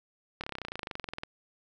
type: slowing click train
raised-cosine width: 0.3 ms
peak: -20 dBFS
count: 23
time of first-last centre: 0.41-1.234 s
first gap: 27 ms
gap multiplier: 1.03
effects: none